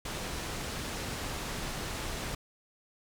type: low-pass noise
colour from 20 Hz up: pink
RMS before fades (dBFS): -37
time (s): 0.05-2.35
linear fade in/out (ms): 5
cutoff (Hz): 9200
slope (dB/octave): 12
effects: none